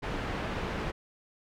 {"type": "low-pass noise", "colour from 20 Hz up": "pink", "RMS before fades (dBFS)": -34, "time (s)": [0.02, 0.92], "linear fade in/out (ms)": 20, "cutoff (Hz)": 2400, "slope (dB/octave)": 12, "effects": []}